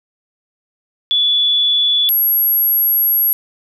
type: tone pair in turn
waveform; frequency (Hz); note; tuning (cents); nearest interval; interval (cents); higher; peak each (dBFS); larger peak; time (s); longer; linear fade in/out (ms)
sine; 3436 / 11528; A7 / F#9; -42 / -46; octave + major sixth; 2096; second; -11; neither; 1.11-2.09 / 2.09-3.33; second; 0
effects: none